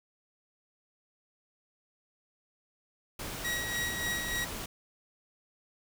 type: noise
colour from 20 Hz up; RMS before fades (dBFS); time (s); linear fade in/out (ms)
pink; -39; 3.19-4.66; 5
type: tone with tremolo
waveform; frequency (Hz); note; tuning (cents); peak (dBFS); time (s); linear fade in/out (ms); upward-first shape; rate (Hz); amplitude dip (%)
sawtooth; 1909; A#6; +41; -27; 3.44-4.45; 10; sine; 3.4; 45
effects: none